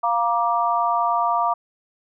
sine chord, Bb major, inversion second, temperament equal with one note detuned, 698.5 / 945.3 / 1174.7 Hz, F5 / Bb5 / D6, 0 / +24 / 0 cents, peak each -22 dBFS, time 0.03-1.54 s, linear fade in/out 10 ms, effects none

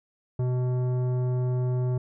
sine tone with tanh clipping, 125.6 Hz, B2, 30 cents sharp, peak -25 dBFS, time 0.39-1.98 s, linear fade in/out 5 ms, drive 13 dB, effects none

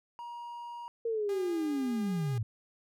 triangle tone, 950 Hz, A#5, 33 cents sharp, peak -38 dBFS, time 0.19-0.88 s, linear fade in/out 0 ms
sine linear sweep, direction down, 466.2 to 103.83 Hz, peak -29 dBFS, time 1.05-2.43 s, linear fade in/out 5 ms
sawtooth tone with vibrato, 406.3 Hz, G#4, 38 cents flat, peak -38 dBFS, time 1.29-2.38 s, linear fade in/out 2 ms, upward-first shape triangle, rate 5.1 Hz, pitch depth 15 cents each way
effects none

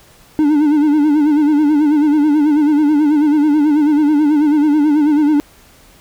triangle tone with vibrato, 298.3 Hz, D4, 27 cents sharp, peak -7 dBFS, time 0.39-5.4 s, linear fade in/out 0 ms, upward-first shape sine, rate 9.2 Hz, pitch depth 75 cents each way, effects pink hiss -46 dBFS RMS until 6 s

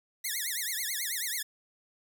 5% pulse tone with vibrato, 1913 Hz, A#6, 44 cents sharp, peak -21 dBFS, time 0.24-1.43 s, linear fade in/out 10 ms, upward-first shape triangle, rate 9.2 Hz, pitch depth 270 cents each way, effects none

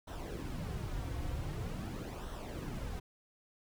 brown noise with flanger, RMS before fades -40 dBFS, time 0.07-3 s, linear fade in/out 10 ms, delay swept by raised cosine 0.42 to 5.02 ms, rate 0.45 Hz, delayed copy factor -0.6, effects none

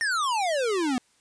square exponential sweep, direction down, 1864.7 to 240 Hz, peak -24 dBFS, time 0.01-0.98 s, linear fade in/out 0 ms, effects white hiss -64 dBFS RMS until 1.2 s + resampled to 22050 Hz

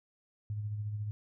sine tone with tremolo, 105 Hz, G#2, 19 cents sharp, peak -32 dBFS, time 0.5-1.11 s, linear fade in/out 0 ms, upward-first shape sine, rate 14 Hz, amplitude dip 40%, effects none

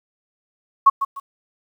sine tone with echo, 1100 Hz, C#6, 14 cents flat, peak -6 dBFS, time 0.86-0.9 s, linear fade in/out 10 ms, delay 150 ms, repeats 2, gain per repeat -11 dB, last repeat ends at 1.2 s, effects 8-bit

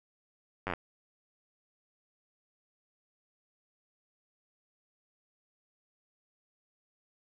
slowing click train, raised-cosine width 0.5 ms, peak -18 dBFS, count 7, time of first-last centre 0.67-0.736 s, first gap 10 ms, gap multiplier 1.04, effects none

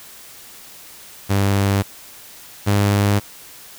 sawtooth tone pair in turn, 99.2 / 101.64 Hz, G2 / G#2, +21 / -37 cents, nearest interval unison, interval 42 cents, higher second, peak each -11 / -10 dBFS, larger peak second, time 1.29-1.83 / 2.66-3.2 s, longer neither, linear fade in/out 20 ms, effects white hiss -41 dBFS RMS until 3.78 s

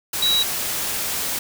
sine tone in noise, 3881 Hz, B7, 31 cents flat, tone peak -16 dBFS, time 0.22-0.43 s, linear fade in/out 5 ms, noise white, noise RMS -25 dBFS, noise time 0.13-1.39 s, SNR +6 dB, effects none

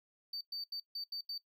triangle tone bursts at uneven times, 4592 Hz, D8, 40 cents flat, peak -37 dBFS, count 6, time 0.33-0.41 / 0.52-0.64 / 0.72-0.8 / 0.95-1.04 / 1.12-1.21 / 1.29-1.38 s, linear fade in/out 5 ms, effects noise-tail reverb RT60 0.1 s tail -18 dB re dry

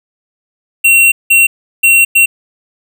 square tone bursts at uneven times, 2733 Hz, F7, 38 cents flat, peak -5 dBFS, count 4, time 0.84-1.12 / 1.3-1.47 / 1.83-2.05 / 2.15-2.26 s, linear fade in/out 10 ms, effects none

